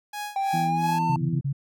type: tone with tremolo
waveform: sawtooth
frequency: 830.6 Hz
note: G#5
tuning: in tune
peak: -26 dBFS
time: 0.13-0.99 s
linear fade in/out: 5 ms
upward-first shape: sine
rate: 2.9 Hz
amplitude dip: 95%
type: tone with pitch glide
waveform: triangle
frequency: 784 to 895.4 Hz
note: G5 to A5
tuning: 0 to +30 cents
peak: -21 dBFS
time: 0.36-1.16 s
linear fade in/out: 2 ms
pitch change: +230 cents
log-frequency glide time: 0.63-1.01 s
type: harmonic tone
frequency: 82.7 Hz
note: E2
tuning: 6 cents sharp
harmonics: 2 / 3 / 4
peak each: -26 / -35 / -36 dBFS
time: 0.53-1.4 s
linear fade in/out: 10 ms
type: tone bursts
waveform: sine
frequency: 138.59 Hz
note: C#3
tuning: in tune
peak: -23 dBFS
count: 4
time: 1.09-1.529 s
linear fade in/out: 10 ms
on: 85 ms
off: 33 ms
effects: none